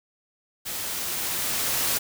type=noise with level ramp; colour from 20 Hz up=white; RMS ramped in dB=-32 to -24 dBFS; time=0.65-1.99 s; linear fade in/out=20 ms; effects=none